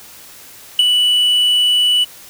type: tone with ADSR envelope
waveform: triangle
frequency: 2960 Hz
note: F#7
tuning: in tune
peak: -4 dBFS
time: 0.79-2.05 s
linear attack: 3 ms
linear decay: 20 ms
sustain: -5 dB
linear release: 20 ms
effects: white hiss -39 dBFS RMS until 2.29 s